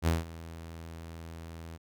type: tone with ADSR envelope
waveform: sawtooth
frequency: 82.41 Hz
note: E2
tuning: in tune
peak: -19 dBFS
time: 0.02-1.78 s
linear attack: 52 ms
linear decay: 170 ms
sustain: -19 dB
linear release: 26 ms
effects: none